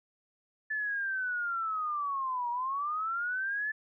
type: linear two-way sweep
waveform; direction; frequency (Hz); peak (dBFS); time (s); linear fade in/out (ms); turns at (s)
sine; down then up; 1747 to 945 to 1747; -30; 0.7-3.72; 10; 2.5
effects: none